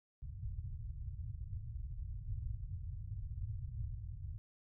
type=low-pass noise; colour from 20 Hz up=white; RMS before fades=-43 dBFS; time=0.22-4.38 s; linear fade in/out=0 ms; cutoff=120 Hz; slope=48 dB/octave; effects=none